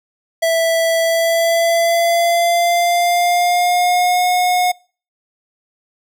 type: tone with pitch glide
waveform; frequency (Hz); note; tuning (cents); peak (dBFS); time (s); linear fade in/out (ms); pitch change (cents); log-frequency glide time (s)
square; 659.3 to 723.1; E5 to F#5; 0 to -40; -13; 0.42-4.72; 10; +160; 1-4.26
effects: noise-tail reverb RT60 0.4 s tail -25 dB re dry